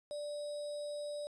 sine tone with sample-and-hold, 588 Hz, D5, 2 cents sharp, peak -38 dBFS, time 0.11-1.27 s, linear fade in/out 0 ms, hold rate 4410 Hz, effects resampled to 22050 Hz

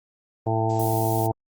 harmonic tone, 111.7 Hz, A2, 27 cents sharp, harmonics 1 / 2 / 3 / 4 / 6 / 7 / 8, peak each -24 / -36 / -28 / -30 / -28 / -28 / -30 dBFS, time 0.46-1.32 s, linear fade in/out 10 ms
violet noise, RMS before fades -33 dBFS, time 0.69-1.27 s, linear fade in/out 10 ms
effects Opus 24 kbps

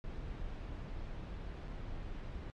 brown noise with dropouts, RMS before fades -43 dBFS, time 0.04-2.5 s, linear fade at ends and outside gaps 0 ms, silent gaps 1.675-1.681 s, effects low-pass 4000 Hz 12 dB/octave + AAC 48 kbps

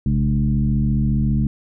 sine tone with frequency modulation, 135.6 Hz, C#3, 38 cents flat, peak -15 dBFS, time 0.06-1.47 s, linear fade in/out 2 ms, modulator 74.7 Hz, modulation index 1.3, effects none

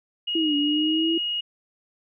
sine tone, 2879 Hz, F#7, 48 cents flat, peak -24 dBFS, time 0.27-1.41 s, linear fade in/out 10 ms
sine linear two-way sweep, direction down then up, 333.5 to 287.3 to 333.5 Hz, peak -21 dBFS, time 0.35-1.18 s, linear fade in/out 5 ms, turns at 0.56 s
effects none

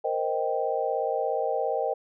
sine chord, C minor seventh, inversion third, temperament equal, 466.2 / 523.3 / 622.3 / 784 Hz, Bb4 / C5 / Eb5 / G5, 0 / 0 / 0 / 0 cents, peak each -30 dBFS, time 0.04-1.94 s, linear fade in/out 10 ms, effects none

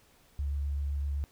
sine tone with vibrato, 71 Hz, C#2, 42 cents sharp, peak -29 dBFS, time 0.39-1.24 s, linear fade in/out 0 ms, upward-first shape triangle, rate 7.8 Hz, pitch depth 15 cents each way, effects pink hiss -63 dBFS RMS until 1.31 s

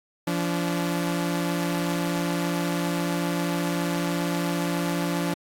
sawtooth tone pair together, 171.75 / 288.7 Hz, F3 / D4, -29 / -30 cents, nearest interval major sixth, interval 899 cents, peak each -22 / -24 dBFS, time 0.27-5.34 s, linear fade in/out 5 ms, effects AAC 64 kbps

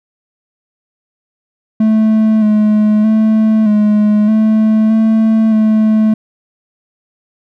triangle tone with pitch steps, 218.3 / 212.5 / 218.5 / 210.4 / 217.9 / 221.2 / 217.2 Hz, A3 / G#3 / A3 / G#3 / A3 / A3 / A3, -13 / +40 / -12 / +23 / -17 / +9 / -22 cents, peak -5 dBFS, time 1.8-6.14 s, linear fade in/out 5 ms, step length 620 ms, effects none

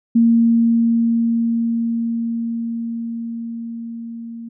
sine tone with level ramp, 231.1 Hz, A#3, 15 cents flat, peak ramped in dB -9 to -29 dBFS, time 0.15-4.49 s, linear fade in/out 10 ms, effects none

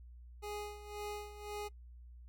25% pulse tone with tremolo, 415.3 Hz, G#4, in tune, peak -36 dBFS, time 0.42-1.69 s, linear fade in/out 20 ms, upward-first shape sine, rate 1.9 Hz, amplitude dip 75%, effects noise-tail reverb RT60 0.1 s tail -22 dB re dry + added 60 Hz sine -51 dBFS peak until 2.28 s

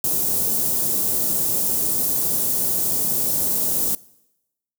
white band-stop noise, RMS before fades -21 dBFS, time 0.04-3.95 s, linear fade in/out 2 ms, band 470 to 9300 Hz, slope 12 dB/octave, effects noise-tail reverb RT60 0.9 s tail -22 dB re dry + high-pass 100 Hz 12 dB/octave

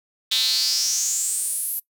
square tone with high-pass filter sweep, 119.3 Hz, A#2, 41 cents sharp, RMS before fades -23 dBFS, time 0.31-1.8 s, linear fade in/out 10 ms, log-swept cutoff 3600 to 12000 Hz, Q 6.6, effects noise-tail reverb RT60 0.1 s tail -21 dB re dry

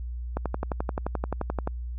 click train, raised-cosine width 1 ms, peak -14 dBFS, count 16, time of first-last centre 0.37-1.674 s, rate 11.5 Hz, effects added 60 Hz sine -31 dBFS peak until 1.98 s

